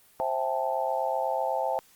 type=chord; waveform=sine; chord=A minor seventh; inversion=first; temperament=just; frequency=528 / 660 / 792 / 880 Hz; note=C5 / E5 / G5 / A5; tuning=+16 / +2 / +18 / 0 cents; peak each=-31 dBFS; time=0.2-1.79 s; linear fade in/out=0 ms; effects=white hiss -59 dBFS RMS until 1.95 s + Opus 32 kbps